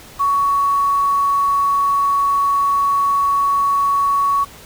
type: tone with quantisation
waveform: sine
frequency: 1120 Hz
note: C#6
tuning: 18 cents sharp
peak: -13 dBFS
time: 0.19-4.45 s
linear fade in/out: 20 ms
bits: 6
effects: pink hiss -40 dBFS RMS until 4.65 s